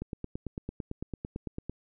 click train, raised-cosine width 3 ms, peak -22 dBFS, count 16, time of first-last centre 0.02-1.696 s, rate 8.95 Hz, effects none

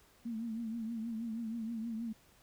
sine tone with vibrato, 227.1 Hz, A#3, 45 cents flat, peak -36 dBFS, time 0.25-2.13 s, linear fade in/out 10 ms, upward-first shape triangle, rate 6.3 Hz, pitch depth 84 cents each way, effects pink hiss -65 dBFS RMS until 2.42 s

